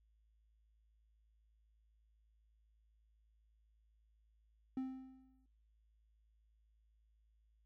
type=tone with exponential decay; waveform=triangle; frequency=261.6 Hz; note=C4; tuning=in tune; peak=-34 dBFS; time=4.77-5.46 s; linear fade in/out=2 ms; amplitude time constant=150 ms; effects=noise-tail reverb RT60 0.6 s tail -22 dB re dry + added 54 Hz sine -70 dBFS peak until 7.65 s